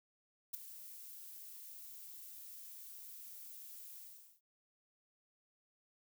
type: noise with ADSR envelope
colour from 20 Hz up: violet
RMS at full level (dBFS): -38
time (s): 0.53-4.41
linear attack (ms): 14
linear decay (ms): 9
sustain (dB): -14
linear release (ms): 440
effects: none